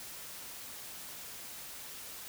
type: silence
effects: white hiss -46 dBFS RMS until 2.28 s